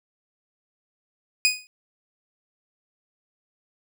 20% pulse tone with exponential decay, 2489 Hz, D#7, in tune, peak -9 dBFS, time 1.45-1.67 s, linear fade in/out 0 ms, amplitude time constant 47 ms, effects none

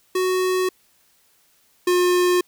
square tone pair in turn, 370 / 358.2 Hz, F#4 / F4, 0 / +44 cents, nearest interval minor second, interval 56 cents, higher first, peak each -19 / -16 dBFS, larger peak second, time 0.15-0.69 / 1.87-2.41 s, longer neither, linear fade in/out 5 ms, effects white hiss -60 dBFS RMS until 2.47 s

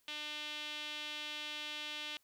sawtooth tone with band-pass filter, 300 Hz, D4, 37 cents sharp, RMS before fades -43 dBFS, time 0.08-2.17 s, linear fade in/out 2 ms, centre 3200 Hz, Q 3.3, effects white hiss -74 dBFS RMS until 2.23 s

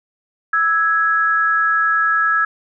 sine tone pair together, 1315 / 1664.6 Hz, E6 / G#6, -5 / +4 cents, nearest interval major third, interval 409 cents, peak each -16 dBFS, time 0.53-2.45 s, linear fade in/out 5 ms, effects none

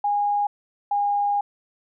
sine tone pair in turn, 820 / 814.8 Hz, G#5 / G#5, -22 / -33 cents, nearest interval unison, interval 11 cents, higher first, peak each -19 dBFS, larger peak neither, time 0.04-0.47 / 0.91-1.41 s, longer second, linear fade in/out 5 ms, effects none

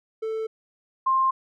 triangle / sine tone pair in turn, 442 / 1056.4 Hz, A4 / C6, +8 / +16 cents, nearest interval octave + minor third, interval 1508 cents, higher second, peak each -24 / -18 dBFS, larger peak second, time 0.22-0.47 / 1.06-1.31 s, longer neither, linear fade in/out 10 ms, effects none

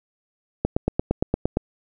click train, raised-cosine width 2 ms, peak -6 dBFS, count 9, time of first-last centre 0.65-1.571 s, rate 8.69 Hz, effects none

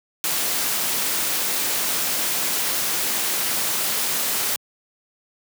white noise, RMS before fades -23 dBFS, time 0.24-4.56 s, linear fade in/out 0 ms, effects high-pass 150 Hz 12 dB/octave

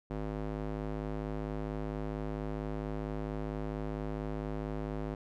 square tone with band-pass filter, 52.2 Hz, G#1, 10 cents sharp, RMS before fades -37 dBFS, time 0.1-5.15 s, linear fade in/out 5 ms, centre 380 Hz, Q 0.65, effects none

